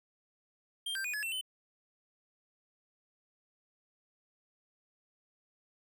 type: tone with pitch steps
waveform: square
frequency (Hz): 3185 / 1576 / 2467 / 1702 / 2694 / 3039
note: G7 / G6 / D#7 / G#6 / E7 / F#7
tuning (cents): +27 / +9 / -15 / +42 / +37 / +46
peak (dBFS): -35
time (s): 0.86-1.412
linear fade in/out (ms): 5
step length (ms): 92
effects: none